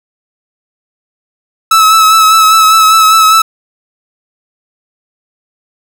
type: tone with vibrato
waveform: 45% pulse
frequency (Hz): 1300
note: E6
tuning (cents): -24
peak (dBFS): -3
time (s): 1.71-3.42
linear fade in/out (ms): 5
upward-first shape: sine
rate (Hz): 5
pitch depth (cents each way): 26
effects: none